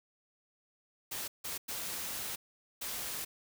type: noise bursts at uneven times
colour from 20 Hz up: white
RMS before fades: -39 dBFS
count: 4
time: 1.11-1.28 / 1.44-1.58 / 1.68-2.36 / 2.81-3.25 s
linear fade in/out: 10 ms
effects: none